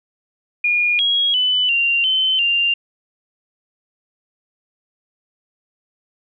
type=tone with pitch steps; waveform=sine; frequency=2432 / 3301 / 2999 / 2772 / 3066 / 2788 Hz; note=D#7 / G#7 / F#7 / F7 / G7 / F7; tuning=-40 / -11 / +23 / -14 / -39 / -4 cents; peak=-14 dBFS; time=0.64-2.74 s; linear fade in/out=5 ms; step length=350 ms; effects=none